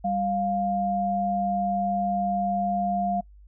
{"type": "tone pair together", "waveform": "sine", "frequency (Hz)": [196.9, 701.7], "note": ["G3", "F5"], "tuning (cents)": [8, 8], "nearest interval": "octave + minor seventh", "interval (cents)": 2200, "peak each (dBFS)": [-28, -24], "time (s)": [0.04, 3.21], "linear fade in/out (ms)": 10, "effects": ["noise-tail reverb RT60 0.1 s tail -25 dB re dry", "added 50 Hz sine -47 dBFS peak until 3.47 s"]}